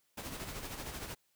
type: noise with tremolo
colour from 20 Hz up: pink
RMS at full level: -41 dBFS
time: 0.17-1.15 s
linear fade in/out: 10 ms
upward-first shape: sine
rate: 13 Hz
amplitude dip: 50%
effects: white hiss -75 dBFS RMS until 1.35 s